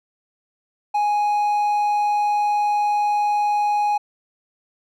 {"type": "tone", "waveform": "triangle", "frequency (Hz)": 830.6, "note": "G#5", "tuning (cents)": 0, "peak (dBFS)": -15, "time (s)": [0.94, 3.98], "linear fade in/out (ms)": 10, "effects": []}